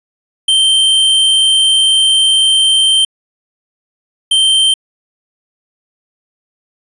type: tone pair in turn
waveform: square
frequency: 3129 / 3129 Hz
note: G7 / G7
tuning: -4 / -4 cents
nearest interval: unison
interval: 0 cents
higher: neither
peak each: -8 dBFS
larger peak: neither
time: 0.48-3.05 / 4.31-4.74 s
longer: first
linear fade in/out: 5 ms
effects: resampled to 24000 Hz